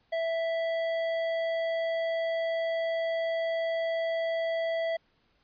sine tone with hard clipping, 659.3 Hz, E5, in tune, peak -29 dBFS, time 0.12-4.97 s, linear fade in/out 10 ms, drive 10 dB, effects pink hiss -69 dBFS RMS until 5.43 s + resampled to 11025 Hz

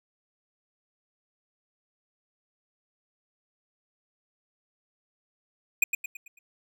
square tone with echo, 2464 Hz, D#7, 17 cents flat, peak -18 dBFS, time 5.82-5.84 s, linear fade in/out 5 ms, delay 110 ms, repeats 5, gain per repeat -7 dB, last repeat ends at 6.39 s, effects none

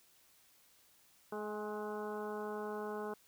harmonic tone with a mistuned harmonic, 211.3 Hz, G#3, 30 cents sharp, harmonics 1 / 2 / 3 / 4 / 5 / 6 / 7, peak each -46 / -41 / -49 / -47 / -49 / -52 / -52 dBFS, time 1.32-3.14 s, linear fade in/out 5 ms, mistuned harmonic 4, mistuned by -25 cents, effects white hiss -67 dBFS RMS until 3.27 s

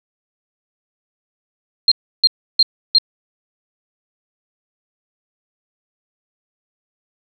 sine tone bursts, 4194 Hz, C8, 3 cents sharp, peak -7 dBFS, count 4, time 1.88-2.984 s, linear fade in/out 2 ms, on 36 ms, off 320 ms, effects none

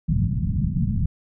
white low-pass noise, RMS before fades -22 dBFS, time 0.08-1.06 s, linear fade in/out 5 ms, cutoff 200 Hz, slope 48 dB/octave, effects none

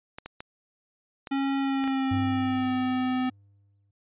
clicks, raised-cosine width 0.3 ms, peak -22 dBFS, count 6, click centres 0.185 / 0.26 / 0.405 / 1.272 / 1.84 / 1.877 s
square tone with pitch glide, 273.6 to 255.3 Hz, C#4 to C4, -23 to -42 cents, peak -25 dBFS, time 1.31-3.3 s, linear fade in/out 10 ms, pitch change -119 cents, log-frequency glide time 1.59-2.72 s
triangle tone with exponential decay, 100 Hz, G2, 35 cents sharp, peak -24 dBFS, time 2.11-3.91 s, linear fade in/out 5 ms, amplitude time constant 390 ms
effects resampled to 8000 Hz

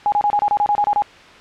sine tone bursts, 827 Hz, G#5, 8 cents flat, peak -13 dBFS, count 11, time 0.06-1.021 s, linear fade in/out 0 ms, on 61 ms, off 29 ms, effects white hiss -42 dBFS RMS until 1.4 s + low-pass 3000 Hz 12 dB/octave

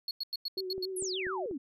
triangle tone bursts, 4341 Hz, C#8, 37 cents flat, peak -31 dBFS, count 7, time 0.08-0.854 s, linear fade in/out 2 ms, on 30 ms, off 94 ms
sine tone with vibrato, 375.5 Hz, F#4, 26 cents sharp, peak -35 dBFS, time 0.57-1.46 s, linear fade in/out 2 ms, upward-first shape triangle, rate 6.9 Hz, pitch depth 43 cents each way
click train, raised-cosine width 2 ms, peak -33 dBFS, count 4, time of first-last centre 0.78-1.512 s, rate 4.1 Hz
sine exponential sweep, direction down, 11650 to 246.9 Hz, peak -34 dBFS, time 0.96-1.58 s, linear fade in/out 10 ms
effects none

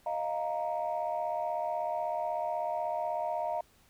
sine chord, Eb suspended second, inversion none, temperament equal, 622.3 / 698.5 / 932.3 Hz, Eb5 / F5 / Bb5, 0 / 0 / 0 cents, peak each -34 / -33 / -35 dBFS, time 0.06-3.61 s, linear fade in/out 5 ms, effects tanh soft clip ceiling -23 dBFS + pink hiss -64 dBFS RMS until 3.89 s

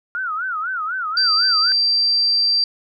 sine tone with vibrato, 1381 Hz, F6, 20 cents flat, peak -21 dBFS, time 0.15-1.72 s, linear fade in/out 0 ms, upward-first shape sine, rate 4 Hz, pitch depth 190 cents each way
sine tone, 4699 Hz, D8, in tune, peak -14 dBFS, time 1.17-2.64 s, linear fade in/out 2 ms
effects none

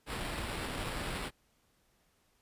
pink noise with sample-and-hold, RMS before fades -38 dBFS, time 0.06-1.31 s, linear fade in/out 50 ms, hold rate 6300 Hz, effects pink hiss -72 dBFS RMS until 2.41 s + resampled to 32000 Hz

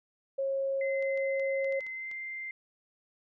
sine tone, 543 Hz, C#5, 36 cents flat, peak -28 dBFS, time 0.38-1.8 s, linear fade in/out 10 ms
sine tone with pitch glide, 2059 to 2090 Hz, C7 to C7, -28 to -2 cents, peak -36 dBFS, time 0.81-2.51 s, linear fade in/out 2 ms, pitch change +26 cents, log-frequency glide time 1.9-2.13 s
clicks, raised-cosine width 0.2 ms, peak -35 dBFS, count 8, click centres 1.025 / 1.175 / 1.397 / 1.645 / 1.724 / 1.807 / 1.866 / 2.114 s
effects none

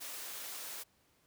white high-pass noise, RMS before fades -44 dBFS, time 0-0.84 s, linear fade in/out 20 ms, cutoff 360 Hz, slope 12 dB/octave, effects pink hiss -71 dBFS RMS until 1.26 s + high-pass 60 Hz 12 dB/octave

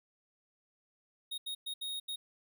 square tone bursts at uneven times, 3737 Hz, A#7, 4 cents sharp, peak -37 dBFS, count 5, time 1.31-1.38 / 1.46-1.55 / 1.66-1.74 / 1.81-2 / 2.08-2.16 s, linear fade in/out 10 ms, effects none

